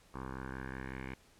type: tone with low-pass filter sweep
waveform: 10% pulse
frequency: 65.41 Hz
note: C2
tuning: in tune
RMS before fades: -43 dBFS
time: 0.14-1.14 s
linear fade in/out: 5 ms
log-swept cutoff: 1200 to 2200 Hz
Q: 4.1
effects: pink hiss -64 dBFS RMS until 1.39 s + low-pass 11000 Hz 12 dB/octave